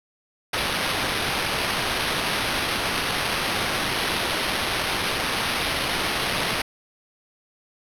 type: noise with sample-and-hold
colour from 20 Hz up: white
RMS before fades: -25 dBFS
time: 0.53-6.62 s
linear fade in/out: 5 ms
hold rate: 7350 Hz
effects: low-pass 12000 Hz 12 dB/octave